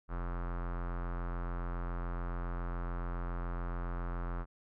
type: tone with low-pass filter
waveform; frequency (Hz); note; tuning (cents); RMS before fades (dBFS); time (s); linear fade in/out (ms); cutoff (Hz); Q
square; 43.56; F1; -4; -37; 0.08-4.46; 50; 1300; 3.2
effects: none